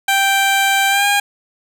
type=tone with pitch glide; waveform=15% pulse; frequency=784 to 810.2 Hz; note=G5 to G#5; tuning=0 to -43 cents; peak=-6 dBFS; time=0.08-1.2 s; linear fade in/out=5 ms; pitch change=+57 cents; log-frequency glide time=0.88-1.06 s; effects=none